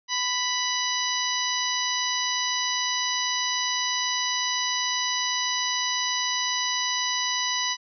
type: harmonic tone with a mistuned harmonic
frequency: 987.8 Hz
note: B5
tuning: in tune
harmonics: 1 / 2 / 3 / 4 / 5 / 6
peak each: -31 / -31 / -31 / -31 / -31 / -31 dBFS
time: 0.08-7.77 s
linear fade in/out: 50 ms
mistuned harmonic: 1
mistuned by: +21 cents
effects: none